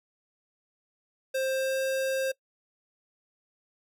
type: tone with pitch glide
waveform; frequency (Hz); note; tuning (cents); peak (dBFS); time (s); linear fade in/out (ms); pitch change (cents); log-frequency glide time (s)
square; 528 to 531.1; C5 to C5; +16 to +26; -27; 1.34-2.32; 10; +10; 1.5-1.79
effects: noise-tail reverb RT60 0.1 s tail -23 dB re dry